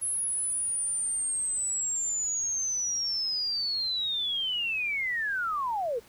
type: linear sweep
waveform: sine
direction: down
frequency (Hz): 10770 to 430.3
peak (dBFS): -27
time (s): 0.01-6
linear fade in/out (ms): 20
effects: pink hiss -56 dBFS RMS until 6.08 s

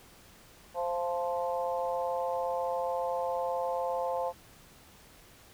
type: harmonic tone with a mistuned harmonic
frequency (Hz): 174.61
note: F3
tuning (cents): 0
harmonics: 3 / 4 / 5 / 6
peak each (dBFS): -32 / -35 / -35 / -41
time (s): 0.74-4.33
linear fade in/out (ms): 50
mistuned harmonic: 4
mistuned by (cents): -19
effects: pink hiss -56 dBFS RMS until 5.53 s

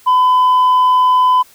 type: tone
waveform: sine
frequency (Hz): 1008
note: B5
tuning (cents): +35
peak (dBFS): -5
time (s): 0.06-1.43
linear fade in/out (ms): 20
effects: tanh soft clip ceiling -7 dBFS + white hiss -46 dBFS RMS until 1.54 s

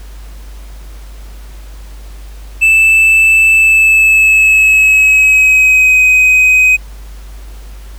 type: tone with pitch glide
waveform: triangle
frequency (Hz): 2637 to 2515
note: E7 to D#7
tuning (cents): 0 to +18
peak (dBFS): -3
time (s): 2.61-6.77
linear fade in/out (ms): 20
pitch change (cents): -82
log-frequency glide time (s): 3.53-6.01
effects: added 50 Hz sine -27 dBFS peak until 7.98 s + pink hiss -41 dBFS RMS until 7.98 s

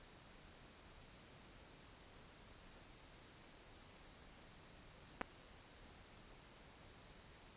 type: clicks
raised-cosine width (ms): 0.5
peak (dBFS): -25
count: 2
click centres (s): 5.212 / 5.216
effects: pink hiss -61 dBFS RMS until 7.56 s + resampled to 8000 Hz

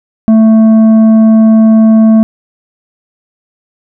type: tone with tanh clipping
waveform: sine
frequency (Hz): 221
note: A3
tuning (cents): +8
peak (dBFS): -3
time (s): 0.28-2.23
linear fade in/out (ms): 0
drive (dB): 7
effects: none

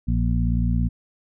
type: harmonic tone with a mistuned harmonic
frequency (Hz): 57.7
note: A#1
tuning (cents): -17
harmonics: 1 / 2 / 3 / 4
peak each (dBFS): -21 / -24 / -26 / -27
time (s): 0.07-0.89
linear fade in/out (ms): 20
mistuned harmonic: 4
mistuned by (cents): +32
effects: none

